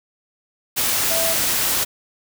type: tone in noise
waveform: sine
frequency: 659.3 Hz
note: E5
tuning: in tune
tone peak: -23 dBFS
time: 1.1-1.34 s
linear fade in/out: 20 ms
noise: white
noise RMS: -20 dBFS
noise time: 0.76-1.85 s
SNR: -6 dB
effects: none